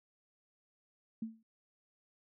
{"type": "tone with exponential decay", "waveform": "sine", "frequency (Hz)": 223.6, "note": "A3", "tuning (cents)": 28, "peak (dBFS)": -33, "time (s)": [1.22, 1.43], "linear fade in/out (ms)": 5, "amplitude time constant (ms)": 45, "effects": []}